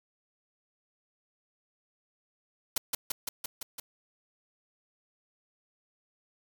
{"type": "noise with echo", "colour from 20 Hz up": "white", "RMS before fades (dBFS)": -28, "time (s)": [2.76, 2.78], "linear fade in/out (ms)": 5, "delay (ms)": 170, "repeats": 6, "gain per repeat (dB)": -2, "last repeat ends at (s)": 3.8, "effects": []}